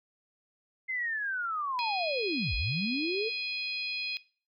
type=linear two-way sweep; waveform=sine; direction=down then up; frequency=2093 to 44 to 462.9 Hz; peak=-30 dBFS; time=0.88-3.3 s; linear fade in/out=20 ms; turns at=2.55 s
type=harmonic tone; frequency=830.6 Hz; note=G#5; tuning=in tune; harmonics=3 / 4 / 5 / 6; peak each=-34 / -41 / -37 / -41 dBFS; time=1.79-4.17 s; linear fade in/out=0 ms
effects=noise-tail reverb RT60 0.4 s tail -19 dB re dry